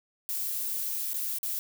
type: noise with dropouts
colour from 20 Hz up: violet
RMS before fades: -32 dBFS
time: 0.29-1.59 s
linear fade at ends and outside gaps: 0 ms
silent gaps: 1.133-1.142 / 1.385-1.431 s
effects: none